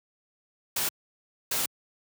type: noise bursts at uneven times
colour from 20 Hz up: white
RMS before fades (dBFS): -28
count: 2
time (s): 0.76-0.89 / 1.51-1.66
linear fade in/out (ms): 5
effects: high-pass 100 Hz 12 dB/octave